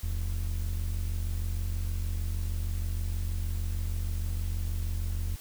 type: ring-modulated tone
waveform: triangle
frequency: 60.3 Hz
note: B1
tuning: 41 cents flat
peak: -23 dBFS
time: 0.03-5.36 s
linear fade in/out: 5 ms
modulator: 23.2 Hz
effects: white hiss -49 dBFS RMS until 5.4 s